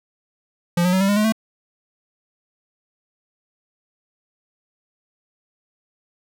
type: tone with pitch steps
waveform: square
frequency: 173.4 / 180.55 / 188 / 195.76 / 203.8 / 212.3 / 221 Hz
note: F3 / F#3 / F#3 / G3 / G#3 / G#3 / A3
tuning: -12 / -42 / +28 / -2 / -32 / +38 / +8 cents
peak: -16 dBFS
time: 0.77-1.323 s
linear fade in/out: 5 ms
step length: 79 ms
effects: none